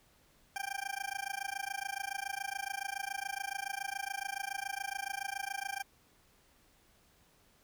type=tone with amplitude modulation; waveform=20% pulse; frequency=790 Hz; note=G5; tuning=13 cents sharp; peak=-28 dBFS; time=0.56-5.83 s; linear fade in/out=0 ms; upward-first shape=sine; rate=27.1 Hz; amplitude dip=100%; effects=pink hiss -67 dBFS RMS until 7.63 s